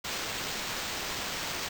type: noise with sample-and-hold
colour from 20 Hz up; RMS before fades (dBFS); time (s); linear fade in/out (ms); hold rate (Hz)
violet; -35; 0.04-1.69; 10; 11025
effects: none